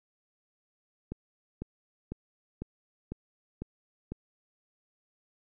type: click train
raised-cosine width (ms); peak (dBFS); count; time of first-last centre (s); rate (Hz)
3; -23; 7; 1.12-4.12; 2
effects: none